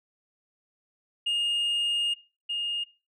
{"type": "tone pair in turn", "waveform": "sine", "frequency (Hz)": [2840, 2840], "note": ["F7", "F7"], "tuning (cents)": [28, 28], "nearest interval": "unison", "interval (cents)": 0, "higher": "neither", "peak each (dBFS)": [-22, -27], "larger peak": "first", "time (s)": [[1.26, 2.14], [2.49, 2.84]], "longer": "first", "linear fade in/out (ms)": 10, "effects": ["noise-tail reverb RT60 0.3 s tail -18 dB re dry", "tanh soft clip ceiling -23 dBFS"]}